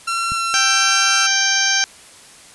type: tone with pitch glide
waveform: sawtooth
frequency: 1359 to 1349.6 Hz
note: F6 to E6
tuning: -48 to +40 cents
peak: -15 dBFS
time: 0.07-1.27 s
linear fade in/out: 10 ms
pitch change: -12 cents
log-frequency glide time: 0.31-0.43 s
type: click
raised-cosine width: 5 ms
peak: -19 dBFS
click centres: 0.32 s
type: harmonic tone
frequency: 784 Hz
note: G5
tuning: in tune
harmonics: 1 / 2 / 3 / 4 / 5 / 6 / 7 / 8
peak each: -28 / -19 / -24 / -24 / -27 / -25 / -22 / -20 dBFS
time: 0.54-1.84 s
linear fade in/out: 0 ms
effects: white hiss -43 dBFS RMS until 2.54 s + resampled to 24000 Hz